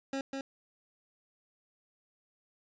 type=tone with echo; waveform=25% pulse; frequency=271.1 Hz; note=C#4; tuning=38 cents flat; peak=-29 dBFS; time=0.13-0.21 s; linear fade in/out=2 ms; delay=200 ms; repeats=1; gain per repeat=-3 dB; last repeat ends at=0.41 s; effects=resampled to 16000 Hz + 10-bit